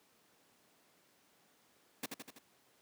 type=noise with echo; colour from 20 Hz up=pink; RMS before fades=-38 dBFS; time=2.03-2.06 s; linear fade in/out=5 ms; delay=82 ms; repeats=4; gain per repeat=-4 dB; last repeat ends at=2.388 s; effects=pink hiss -69 dBFS RMS until 2.81 s + high-pass 200 Hz 12 dB/octave